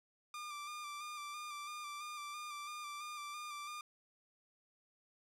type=tone with vibrato; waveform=sawtooth; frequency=1191 Hz; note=D6; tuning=24 cents sharp; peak=-40 dBFS; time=0.34-3.81 s; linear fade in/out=2 ms; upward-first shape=square; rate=3 Hz; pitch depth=26 cents each way; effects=low-pass 11000 Hz 12 dB/octave